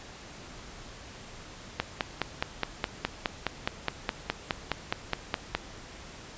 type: click train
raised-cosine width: 0.3 ms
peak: -10 dBFS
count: 19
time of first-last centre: 1.8-5.55 s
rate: 4.8 Hz
effects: pink hiss -46 dBFS RMS until 6.37 s + resampled to 16000 Hz